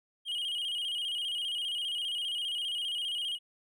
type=tone with vibrato; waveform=triangle; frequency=3051 Hz; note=G7; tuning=48 cents flat; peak=-30 dBFS; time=0.25-3.39 s; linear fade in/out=50 ms; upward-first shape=square; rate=15 Hz; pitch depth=80 cents each way; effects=none